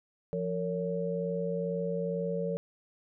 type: tone cluster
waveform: sine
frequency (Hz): 173.1 / 458.8 / 561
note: F3 / A#4 / C#5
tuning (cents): -15 / -28 / +21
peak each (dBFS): -34 / -33 / -35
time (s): 0.33-2.57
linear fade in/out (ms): 0
effects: none